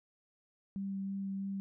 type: tone with vibrato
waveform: sine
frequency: 195.4 Hz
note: G3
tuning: 5 cents flat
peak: -35 dBFS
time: 0.76-1.6 s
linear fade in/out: 0 ms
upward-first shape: sine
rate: 3.1 Hz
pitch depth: 9 cents each way
effects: none